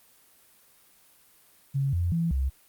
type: tone with pitch steps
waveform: sine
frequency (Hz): 137.4 / 87 / 167.1 / 66.7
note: C#3 / F2 / E3 / C2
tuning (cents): -15 / -6 / +24 / +34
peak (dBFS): -23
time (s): 1.74-2.5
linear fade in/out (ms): 20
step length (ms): 190
effects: white hiss -59 dBFS RMS until 2.68 s + Opus 32 kbps